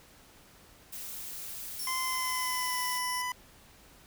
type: noise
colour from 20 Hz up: blue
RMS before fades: -41 dBFS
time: 0.92-2.99 s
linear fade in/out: 10 ms
type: tone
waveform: 5% pulse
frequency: 5440 Hz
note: F8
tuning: 46 cents flat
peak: -30 dBFS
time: 1.79-3.22 s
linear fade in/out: 5 ms
type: tone with pitch glide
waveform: 25% pulse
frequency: 1037 to 997.1 Hz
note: C6 to B5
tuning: -16 to +16 cents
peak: -28 dBFS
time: 1.87-3.32 s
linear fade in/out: 2 ms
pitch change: -68 cents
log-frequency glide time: 2.01-2.78 s
effects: pink hiss -57 dBFS RMS until 4.06 s